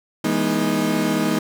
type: chord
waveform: 35% pulse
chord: E major seventh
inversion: none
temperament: equal with one note detuned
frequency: 164.81 / 207.7 / 242.1 / 311.1 Hz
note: E3 / G#3 / B3 / D#4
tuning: 0 / 0 / -34 / 0 cents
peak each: -25 / -22 / -22 / -21 dBFS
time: 0.24-1.39 s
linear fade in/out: 5 ms
effects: none